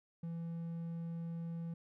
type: tone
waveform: triangle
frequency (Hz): 167.2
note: E3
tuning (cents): +25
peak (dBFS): -37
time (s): 0.23-1.74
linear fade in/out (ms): 5
effects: none